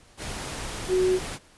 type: tone in noise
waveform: sine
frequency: 370 Hz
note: F#4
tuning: in tune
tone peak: -19 dBFS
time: 0.88-1.2 s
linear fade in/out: 50 ms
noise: pink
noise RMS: -34 dBFS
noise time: 0.17-1.39 s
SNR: +12 dB
effects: pink hiss -55 dBFS RMS until 1.57 s + resampled to 24000 Hz